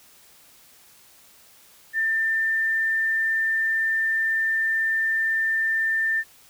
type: tone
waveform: sine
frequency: 1791 Hz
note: A6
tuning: 30 cents sharp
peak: -20 dBFS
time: 1.93-6.24 s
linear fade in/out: 50 ms
effects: white hiss -53 dBFS RMS until 6.49 s